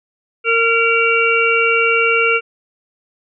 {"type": "harmonic tone", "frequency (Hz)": 460, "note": "A#4", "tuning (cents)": -23, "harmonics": [1, 3, 5, 6], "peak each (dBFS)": [-17, -17, -17, -17], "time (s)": [0.44, 2.41], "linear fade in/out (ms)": 50, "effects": []}